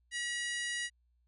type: harmonic tone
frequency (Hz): 962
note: B5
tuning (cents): -46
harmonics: 2 / 3 / 4 / 5 / 6 / 7 / 8 / 9 / 10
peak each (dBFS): -36 / -42 / -46 / -48 / -48 / -46 / -54 / -52 / -47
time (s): 0.11-0.9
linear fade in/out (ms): 50
effects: added 60 Hz sine -69 dBFS peak until 1.27 s